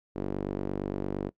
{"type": "tone with band-pass filter", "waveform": "sawtooth", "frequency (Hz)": 48.7, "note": "G1", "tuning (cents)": -11, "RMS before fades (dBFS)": -33, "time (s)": [0.15, 1.3], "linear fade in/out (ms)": 20, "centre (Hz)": 350, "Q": 1.6, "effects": ["noise-tail reverb RT60 0.1 s tail -20 dB re dry"]}